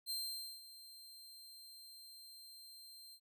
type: tone with ADSR envelope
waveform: sawtooth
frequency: 4155 Hz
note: C8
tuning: 13 cents flat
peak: -35 dBFS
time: 0.06-3.2 s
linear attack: 44 ms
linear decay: 500 ms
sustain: -16 dB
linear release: 67 ms
effects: none